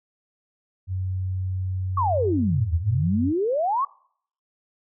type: tone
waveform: sine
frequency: 93.3 Hz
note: F#2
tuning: 15 cents sharp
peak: -24 dBFS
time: 0.87-3.33 s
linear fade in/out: 50 ms
type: exponential two-way sweep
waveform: sine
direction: down then up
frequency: 1160 to 76.3 to 1160 Hz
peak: -20 dBFS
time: 1.97-3.85 s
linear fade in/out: 5 ms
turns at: 2.74 s
effects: noise-tail reverb RT60 0.6 s tail -23 dB re dry